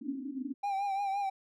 white band-pass noise, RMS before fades -38 dBFS, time 0.01-0.54 s, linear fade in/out 10 ms, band 250 to 290 Hz, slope 96 dB/octave
triangle tone with vibrato, 793 Hz, G5, 20 cents sharp, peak -28 dBFS, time 0.63-1.3 s, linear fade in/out 10 ms, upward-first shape triangle, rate 5.8 Hz, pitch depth 59 cents each way
effects none

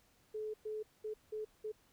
sine tone bursts at uneven times, 430 Hz, A4, 40 cents flat, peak -38 dBFS, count 5, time 0.34-0.54 / 0.65-0.83 / 1.04-1.14 / 1.32-1.45 / 1.64-1.72 s, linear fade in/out 10 ms, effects pink hiss -70 dBFS RMS until 1.92 s

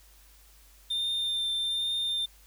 triangle tone with vibrato, 3600 Hz, A7, 39 cents sharp, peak -26 dBFS, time 0.9-2.26 s, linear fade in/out 10 ms, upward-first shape triangle, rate 1.2 Hz, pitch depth 16 cents each way, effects added 50 Hz sine -56 dBFS peak until 2.46 s + white hiss -59 dBFS RMS until 2.46 s

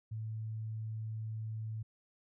sine tone, 110 Hz, A2, in tune, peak -37 dBFS, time 0.11-1.83 s, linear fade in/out 10 ms, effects none

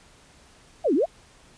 sine exponential two-way sweep, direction down then up, 754 to 249 to 754 Hz, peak -18 dBFS, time 0.84-1.06 s, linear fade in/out 20 ms, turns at 0.94 s, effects pink hiss -54 dBFS RMS until 1.57 s + resampled to 22050 Hz

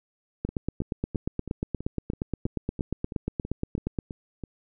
two click trains, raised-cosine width 3 ms, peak -22 / -14 dBFS, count 13 / 31, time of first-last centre 0.49-4.437 / 0.45-3.988 s, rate 3.04 / 8.48 Hz, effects none

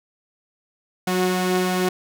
sawtooth tone pair together, 184.14 / 365.2 Hz, F#3 / F#4, -8 / -23 cents, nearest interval octave, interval 1185 cents, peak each -18 dBFS, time 1.07-1.89 s, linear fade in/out 5 ms, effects none

